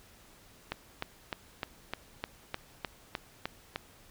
click train, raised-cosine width 0.3 ms, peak -17 dBFS, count 11, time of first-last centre 0.72-3.76 s, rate 3.29 Hz, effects pink hiss -58 dBFS RMS until 4.1 s

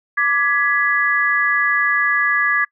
sine chord, G# diminished, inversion second, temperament equal with one note detuned, 1174.7 / 1676.6 / 1975.5 Hz, D6 / G#6 / B6, 0 / +16 / 0 cents, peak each -21 / -16 / -20 dBFS, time 0.17-2.65 s, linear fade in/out 10 ms, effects noise-tail reverb RT60 0.1 s tail -25 dB re dry

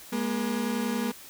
35% pulse tone pair together, 207.7 / 238.6 Hz, G#3 / A#3, 0 / +41 cents, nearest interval major second, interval 241 cents, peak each -29 / -27 dBFS, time 0.12-1.12 s, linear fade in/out 10 ms, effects white hiss -47 dBFS RMS until 1.29 s

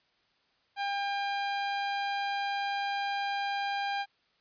sawtooth tone, 801 Hz, G5, 37 cents sharp, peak -26 dBFS, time 0.76-4.06 s, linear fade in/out 50 ms, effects white hiss -70 dBFS RMS until 4.4 s + resampled to 11025 Hz

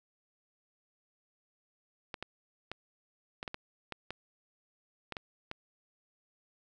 clicks, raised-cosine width 0.3 ms, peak -22 dBFS, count 11, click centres 2.142 / 2.226 / 2.716 / 3.429 / 3.478 / 3.544 / 3.923 / 4.106 / 5.123 / 5.168 / 5.514 s, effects none

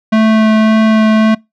square tone with vibrato, 218.8 Hz, A3, 9 cents flat, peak -7 dBFS, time 0.12-1.35 s, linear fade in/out 10 ms, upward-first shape sine, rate 1.8 Hz, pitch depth 8 cents each way, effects noise-tail reverb RT60 0.2 s tail -24 dB re dry + low-pass 3000 Hz 12 dB/octave

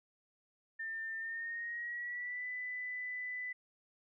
sine tone with pitch glide, 1798 to 1995 Hz, A6 to B6, +37 to +17 cents, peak -38 dBFS, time 0.79-3.53 s, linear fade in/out 10 ms, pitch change +180 cents, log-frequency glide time 1.16-2.47 s, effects none

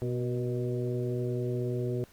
harmonic tone with a mistuned harmonic, 123.5 Hz, B2, in tune, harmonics 1 / 2 / 3 / 4 / 5, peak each -31 / -38 / -33 / -39 / -44 dBFS, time 0.02-2.04 s, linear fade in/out 0 ms, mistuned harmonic 4, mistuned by -40 cents, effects pink hiss -59 dBFS RMS until 2.12 s + Opus 48 kbps

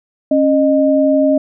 sine tone pair together, 273.8 / 614.7 Hz, C#4 / D#5, -21 / -21 cents, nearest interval octave + major second, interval 1400 cents, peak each -12 dBFS, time 0.31-1.38 s, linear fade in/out 5 ms, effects none

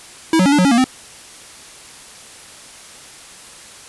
square tone with pitch steps, 324.3 / 185.2 / 280.3 / 293.1 / 182.3 / 278.7 / 234.8 / 257.8 Hz, E4 / F#3 / C#4 / D4 / F#3 / C#4 / A#3 / C4, -28 / +2 / +19 / -3 / -25 / +9 / +13 / -26 cents, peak -11 dBFS, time 0.33-0.842 s, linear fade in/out 2 ms, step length 64 ms, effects white hiss -39 dBFS RMS until 3.88 s + resampled to 24000 Hz

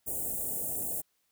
white band-stop noise, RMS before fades -34 dBFS, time 0.06-1.02 s, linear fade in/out 20 ms, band 730 to 7700 Hz, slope 48 dB/octave, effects white hiss -75 dBFS RMS until 1.31 s

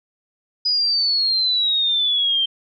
sine exponential sweep, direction down, 4978 to 3136 Hz, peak -16 dBFS, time 0.65-2.46 s, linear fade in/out 10 ms, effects none

